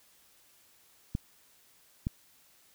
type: clicks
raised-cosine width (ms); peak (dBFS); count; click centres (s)
5; -18; 2; 1.151 / 2.069
effects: white hiss -63 dBFS RMS until 2.74 s